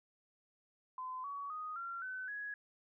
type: tone with pitch steps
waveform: sine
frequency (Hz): 1023 / 1128.6 / 1245 / 1373.5 / 1515.2 / 1671.5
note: C6 / C#6 / D#6 / F6 / F#6 / G#6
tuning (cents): -39 / +31 / +1 / -29 / +41 / +11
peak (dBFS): -40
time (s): 0.98-2.54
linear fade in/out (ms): 2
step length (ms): 260
effects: none